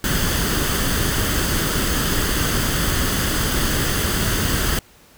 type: noise with comb filter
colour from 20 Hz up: pink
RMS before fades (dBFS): -20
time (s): 0.04-4.79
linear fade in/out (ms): 2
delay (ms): 0.63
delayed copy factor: +0.5
effects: pink hiss -50 dBFS RMS until 5.17 s

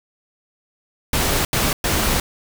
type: noise bursts at uneven times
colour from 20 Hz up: pink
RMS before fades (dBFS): -19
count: 3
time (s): 1.13-1.45 / 1.53-1.73 / 1.84-2.2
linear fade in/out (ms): 2
effects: none

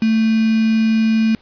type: tone with quantisation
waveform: sine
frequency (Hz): 221.9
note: A3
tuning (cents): +15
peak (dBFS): -12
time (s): 0.02-1.35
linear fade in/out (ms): 2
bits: 4
effects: pink hiss -51 dBFS RMS until 1.41 s + resampled to 11025 Hz

